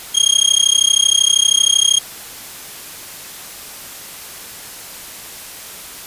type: tone with amplitude modulation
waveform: 25% pulse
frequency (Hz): 3245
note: G#7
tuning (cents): -41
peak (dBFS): -3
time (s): 0.14-2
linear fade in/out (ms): 20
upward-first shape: sine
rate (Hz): 32.8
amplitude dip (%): 100
effects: white hiss -33 dBFS RMS until 6.06 s + resampled to 32000 Hz